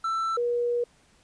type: tone pair in turn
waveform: triangle / sine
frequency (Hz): 1332 / 480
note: E6 / B4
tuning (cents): +18 / -49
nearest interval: octave + tritone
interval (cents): 1767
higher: first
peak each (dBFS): -23 / -23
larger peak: neither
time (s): 0.04-0.37 / 0.37-0.84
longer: second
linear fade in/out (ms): 5
effects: pink hiss -61 dBFS RMS until 1.23 s + resampled to 22050 Hz